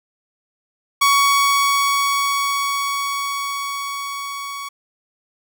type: tone with level ramp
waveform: sawtooth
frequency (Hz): 1121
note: C#6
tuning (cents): +19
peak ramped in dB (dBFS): -8 to -24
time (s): 1.01-4.69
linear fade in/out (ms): 10
effects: none